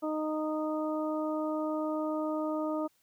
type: harmonic tone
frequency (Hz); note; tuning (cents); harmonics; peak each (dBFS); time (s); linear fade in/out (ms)
309; D#4; -12; 1 / 2 / 3 / 4; -32 / -34 / -41 / -40; 0.02-2.88; 20
effects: white hiss -71 dBFS RMS until 3.02 s